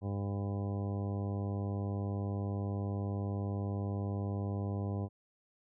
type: harmonic tone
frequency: 100 Hz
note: G2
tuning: 35 cents sharp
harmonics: 1 / 2 / 3 / 4 / 5 / 6 / 7 / 8 / 10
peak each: -34 / -40 / -44 / -46 / -48 / -50 / -51 / -52 / -54 dBFS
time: 0.01-5.09 s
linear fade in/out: 50 ms
effects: none